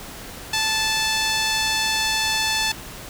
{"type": "tone with band-pass filter", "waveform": "sawtooth", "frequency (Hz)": 876, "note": "A5", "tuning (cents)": -8, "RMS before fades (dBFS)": -22, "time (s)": [0.53, 2.72], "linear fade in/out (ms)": 5, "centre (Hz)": 4500, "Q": 1, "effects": ["pink hiss -37 dBFS RMS until 3.09 s"]}